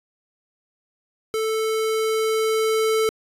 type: tone with level ramp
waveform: square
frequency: 440 Hz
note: A4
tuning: in tune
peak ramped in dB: -22 to -18 dBFS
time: 1.34-3.09 s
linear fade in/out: 0 ms
effects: resampled to 32000 Hz